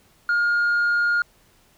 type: tone with tanh clipping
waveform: sine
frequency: 1420 Hz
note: F6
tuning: 28 cents sharp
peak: -18 dBFS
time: 0.29-1.22 s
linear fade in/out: 2 ms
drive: 1 dB
effects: pink hiss -58 dBFS RMS until 1.77 s